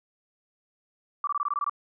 sine tone bursts, 1162 Hz, D6, 19 cents flat, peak -24 dBFS, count 9, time 1.24-1.696 s, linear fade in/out 2 ms, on 32 ms, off 21 ms, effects none

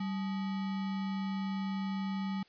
sine tone with sample-and-hold, 193.8 Hz, G3, 20 cents flat, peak -32 dBFS, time 0-2.43 s, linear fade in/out 5 ms, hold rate 1050 Hz, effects white hiss -64 dBFS RMS until 2.48 s + resampled to 11025 Hz

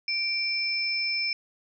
sine tone pair together, 2349 / 5261 Hz, D7 / E8, 0 / -4 cents, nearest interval octave + major second, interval 1396 cents, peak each -28 dBFS, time 0.08-1.33 s, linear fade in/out 2 ms, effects none

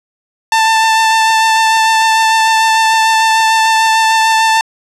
sawtooth tone with vibrato, 889 Hz, A5, 18 cents sharp, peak -4 dBFS, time 0.52-4.61 s, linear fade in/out 2 ms, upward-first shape triangle, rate 6.7 Hz, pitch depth 16 cents each way, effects low-pass 8000 Hz 12 dB/octave

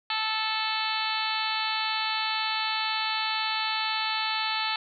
harmonic tone, 438 Hz, A4, 8 cents flat, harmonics 2 / 3 / 4 / 5 / 6 / 7 / 8 / 9 / 10, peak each -32 / -34 / -36 / -37 / -34 / -36 / -36 / -35 / -35 dBFS, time 0.1-4.76 s, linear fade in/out 2 ms, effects none

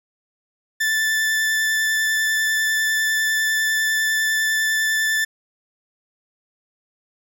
40% pulse tone with vibrato, 1760 Hz, A6, in tune, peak -17 dBFS, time 0.8-5.25 s, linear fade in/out 10 ms, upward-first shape sine, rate 10 Hz, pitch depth 11 cents each way, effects none

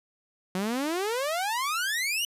sawtooth exponential sweep, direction up, 179.4 to 3000 Hz, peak -23 dBFS, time 0.55-2.25 s, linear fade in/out 2 ms, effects resampled to 32000 Hz

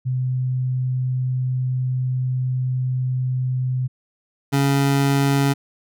sine / 25% pulse tone pair in turn, 127.9 / 139.13 Hz, C3 / C#3, -39 / +7 cents, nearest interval minor second, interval 146 cents, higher second, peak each -19 / -12 dBFS, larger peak second, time 0.05-3.88 / 4.52-5.54 s, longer first, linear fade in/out 20 ms, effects none

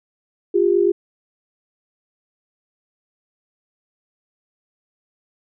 sine tone pair together, 352 / 400.2 Hz, F4 / G4, +14 / +36 cents, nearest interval major second, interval 222 cents, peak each -16 dBFS, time 0.54-0.92 s, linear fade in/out 10 ms, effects none

